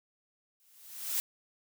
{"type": "noise with exponential growth", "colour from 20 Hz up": "blue", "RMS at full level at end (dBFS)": -29, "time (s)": [0.6, 1.2], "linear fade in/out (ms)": 0, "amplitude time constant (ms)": 130, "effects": []}